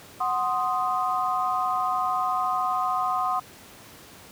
sine chord, C diminished, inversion second, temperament equal, 740 / 1046.5 / 1244.5 Hz, Gb5 / C6 / Eb6, 0 / 0 / 0 cents, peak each -27 dBFS, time 0.2-3.4 s, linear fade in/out 10 ms, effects pink hiss -47 dBFS RMS until 4.31 s + high-pass 100 Hz 12 dB/octave

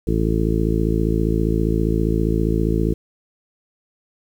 harmonic tone, 55 Hz, A1, in tune, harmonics 1 / 2 / 3 / 4 / 5 / 6 / 7 / 8, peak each -21 / -25 / -23 / -26 / -28 / -24 / -28 / -27 dBFS, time 0.07-2.94 s, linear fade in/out 5 ms, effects 8-bit

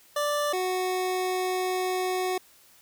25% pulse tone pair in turn, 587.3 / 369.1 Hz, D5 / F#4, 0 / -4 cents, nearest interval minor sixth, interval 804 cents, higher first, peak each -21 / -22 dBFS, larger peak first, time 0.16-0.53 / 0.53-2.38 s, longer second, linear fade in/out 5 ms, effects white hiss -57 dBFS RMS until 2.81 s

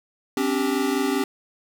square chord, C suspended second, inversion none, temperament equal with one note detuned, 261.6 / 286.6 / 392 Hz, C4 / D4 / G4, 0 / -42 / 0 cents, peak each -26 dBFS, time 0.37-1.24 s, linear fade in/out 2 ms, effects none

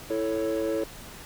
triangle chord, A major, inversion second, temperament equal, 329.6 / 440 / 554.4 Hz, E4 / A4 / C#5, 0 / 0 / 0 cents, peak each -27 dBFS, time 0.1-0.84 s, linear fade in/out 5 ms, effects tanh soft clip ceiling -17 dBFS + pink hiss -44 dBFS RMS until 1.25 s

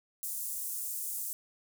pink high-pass noise, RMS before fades -37 dBFS, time 0.23-1.33 s, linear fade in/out 0 ms, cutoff 8200 Hz, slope 24 dB/octave, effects none

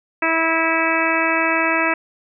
harmonic tone, 326 Hz, E4, 19 cents flat, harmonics 1 / 2 / 3 / 4 / 5 / 6 / 7 / 8, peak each -24 / -24 / -24 / -24 / -24 / -24 / -24 / -24 dBFS, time 0.22-1.94 s, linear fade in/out 5 ms, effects none

